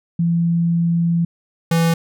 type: tone pair in turn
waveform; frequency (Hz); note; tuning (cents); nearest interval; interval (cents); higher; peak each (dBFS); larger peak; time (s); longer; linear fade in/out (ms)
sine / square; 169.2 / 166.1; E3 / E3; +45 / +13; unison; 32; first; -14; neither; 0.19-1.25 / 1.71-1.94; first; 5
effects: none